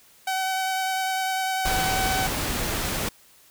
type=tone with vibrato; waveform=sawtooth; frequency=758 Hz; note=F#5; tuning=42 cents sharp; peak=-20 dBFS; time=0.27-2.27 s; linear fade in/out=5 ms; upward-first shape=sine; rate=10 Hz; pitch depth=12 cents each way
type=noise; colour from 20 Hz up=pink; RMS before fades=-27 dBFS; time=1.65-3.09 s; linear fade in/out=5 ms
effects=white hiss -55 dBFS RMS until 3.5 s